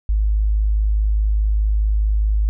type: tone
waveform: sine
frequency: 52.4 Hz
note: G#1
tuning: 16 cents sharp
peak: -14 dBFS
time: 0.09-2.49 s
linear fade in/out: 0 ms
effects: none